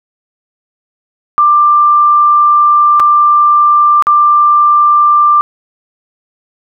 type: tone with dropouts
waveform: sine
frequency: 1185 Hz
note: D6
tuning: 15 cents sharp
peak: -4 dBFS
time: 1.38-5.41 s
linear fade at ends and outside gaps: 0 ms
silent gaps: 2.997-3.001 / 4.024-4.069 s
effects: none